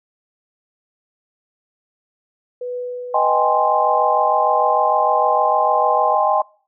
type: tone with tremolo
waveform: sine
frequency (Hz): 493.9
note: B4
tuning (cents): 0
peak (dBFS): -22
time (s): 2.61-6.15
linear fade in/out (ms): 5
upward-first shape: triangle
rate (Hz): 1.6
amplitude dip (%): 40
type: chord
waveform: sine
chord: Ab major seventh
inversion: second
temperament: equal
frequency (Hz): 622.3 / 784 / 830.6 / 1046.5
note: Eb5 / G5 / Ab5 / C6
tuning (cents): 0 / 0 / 0 / 0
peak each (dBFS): -19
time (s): 3.14-6.42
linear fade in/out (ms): 5
effects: noise-tail reverb RT60 0.4 s tail -23 dB re dry